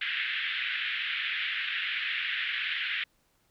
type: band-pass noise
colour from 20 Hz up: pink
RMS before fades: -32 dBFS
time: 0.01-3.04 s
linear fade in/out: 5 ms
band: 1600 to 3400 Hz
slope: 48 dB/octave
effects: pink hiss -70 dBFS RMS until 3.5 s